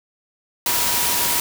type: tone in noise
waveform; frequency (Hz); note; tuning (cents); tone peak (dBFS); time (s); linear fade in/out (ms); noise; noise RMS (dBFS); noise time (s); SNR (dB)
sine; 960; B5; -49; -29; 0.66-1.4; 2; white; -20; 0.66-1.4; -12
effects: none